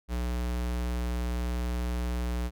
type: tone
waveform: square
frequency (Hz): 60.4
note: B1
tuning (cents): -38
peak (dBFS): -29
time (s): 0.08-2.51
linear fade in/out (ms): 50
effects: none